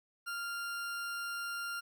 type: tone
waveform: 40% pulse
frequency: 1395 Hz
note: F6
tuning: 2 cents flat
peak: -36 dBFS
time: 0.26-1.81 s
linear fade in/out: 20 ms
effects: 12-bit